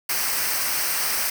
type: noise with comb filter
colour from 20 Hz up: white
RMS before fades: -24 dBFS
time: 0.09-1.3 s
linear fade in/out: 5 ms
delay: 0.28 ms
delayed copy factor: -0.6
effects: none